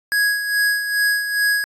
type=tone with tremolo; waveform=square; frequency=1661.2 Hz; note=G#6; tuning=in tune; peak=-15 dBFS; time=0.12-1.64 s; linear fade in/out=0 ms; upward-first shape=sine; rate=2.4 Hz; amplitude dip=60%; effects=AAC 64 kbps